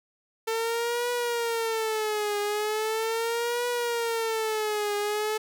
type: tone with vibrato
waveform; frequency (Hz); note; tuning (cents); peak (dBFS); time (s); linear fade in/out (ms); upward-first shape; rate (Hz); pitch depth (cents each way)
sawtooth; 447.1; A4; +28; -22; 0.47-5.38; 10; triangle; 0.39; 150
effects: none